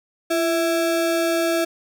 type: ring-modulated tone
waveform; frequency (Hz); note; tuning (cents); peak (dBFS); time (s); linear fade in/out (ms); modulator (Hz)
square; 497.5; B4; +13; -16; 0.3-1.65; 10; 159
effects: none